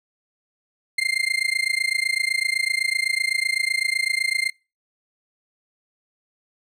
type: tone with amplitude modulation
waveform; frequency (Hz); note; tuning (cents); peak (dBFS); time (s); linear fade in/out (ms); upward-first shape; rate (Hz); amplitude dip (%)
35% pulse; 2100; C7; +6; -15; 0.98-4.5; 5; sine; 27.9; 95
effects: noise-tail reverb RT60 0.3 s tail -25 dB re dry + low-pass 11000 Hz 12 dB/octave